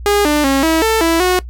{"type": "tone with pitch steps", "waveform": "sawtooth", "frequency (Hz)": [409.4, 297.6, 272.2, 323.1, 444.6, 330.5, 364.8], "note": ["G#4", "D4", "C#4", "E4", "A4", "E4", "F#4"], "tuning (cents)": [-25, 23, -31, -35, 18, 5, -24], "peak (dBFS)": -7, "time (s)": [0.06, 1.39], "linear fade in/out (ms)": 0, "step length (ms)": 190, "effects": ["noise-tail reverb RT60 0.1 s tail -18 dB re dry", "added 60 Hz sine -26 dBFS peak until 1.49 s"]}